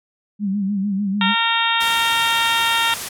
sine tone with vibrato, 199.2 Hz, G3, 28 cents sharp, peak -18 dBFS, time 0.39-1.35 s, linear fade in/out 50 ms, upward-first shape sine, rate 6.7 Hz, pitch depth 78 cents each way
harmonic tone, 460 Hz, A#4, 23 cents flat, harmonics 2 / 3 / 4 / 5 / 6 / 7 / 8, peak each -22 / -23 / -24 / -28 / -24 / -24 / -23 dBFS, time 1.21-2.94 s, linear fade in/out 2 ms
white noise, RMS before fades -27 dBFS, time 1.8-3.09 s, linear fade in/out 10 ms
effects low-pass 12000 Hz 12 dB/octave

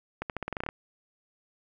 accelerating click train, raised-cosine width 0.5 ms, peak -17 dBFS, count 11, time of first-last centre 0.22-0.689 s, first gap 78 ms, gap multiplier 0.88, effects none

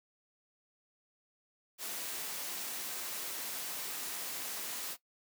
white noise, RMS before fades -40 dBFS, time 1.78-4.97 s, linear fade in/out 50 ms, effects noise-tail reverb RT60 0.1 s tail -17 dB re dry + high-pass 200 Hz 12 dB/octave

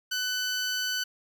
15% pulse tone, 1500 Hz, F#6, 23 cents sharp, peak -21 dBFS, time 0.11-1.04 s, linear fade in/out 10 ms, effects none

